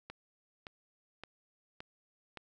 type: click train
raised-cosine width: 0.3 ms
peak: -28 dBFS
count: 5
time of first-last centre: 0.1-2.373 s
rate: 1.76 Hz
effects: none